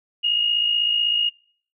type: tone pair together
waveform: sine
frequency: 2810 / 2866 Hz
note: F7 / F7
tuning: +10 / +44 cents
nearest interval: unison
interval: 34 cents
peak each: -26 / -18 dBFS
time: 0.23-1.3 s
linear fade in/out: 20 ms
effects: noise-tail reverb RT60 0.5 s tail -25 dB re dry